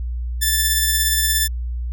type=tone with tremolo; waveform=5% pulse; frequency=1760 Hz; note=A6; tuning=in tune; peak=-4 dBFS; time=0.41-1.48 s; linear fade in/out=20 ms; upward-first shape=triangle; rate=17 Hz; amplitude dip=35%; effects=added 60 Hz sine -22 dBFS peak until 1.92 s